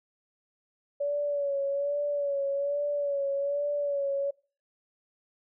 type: tone with vibrato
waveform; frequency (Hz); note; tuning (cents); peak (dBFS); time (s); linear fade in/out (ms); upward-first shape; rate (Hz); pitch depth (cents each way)
sine; 568; C#5; +42; -26; 1-4.31; 10; sine; 1.2; 41
effects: noise-tail reverb RT60 0.4 s tail -24 dB re dry